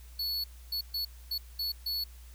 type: tone bursts at uneven times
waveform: square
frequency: 4413 Hz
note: C#8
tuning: 9 cents flat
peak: -31 dBFS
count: 6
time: 0.19-0.44 / 0.72-0.81 / 0.94-1.05 / 1.31-1.38 / 1.59-1.72 / 1.86-2.04 s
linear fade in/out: 5 ms
effects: added 60 Hz sine -47 dBFS peak until 2.34 s + white hiss -59 dBFS RMS until 2.34 s